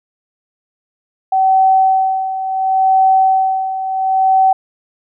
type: tone with tremolo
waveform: sine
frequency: 763 Hz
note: G5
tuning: 47 cents flat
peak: -7 dBFS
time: 1.32-4.53 s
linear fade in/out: 5 ms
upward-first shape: sine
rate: 0.71 Hz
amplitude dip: 70%
effects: none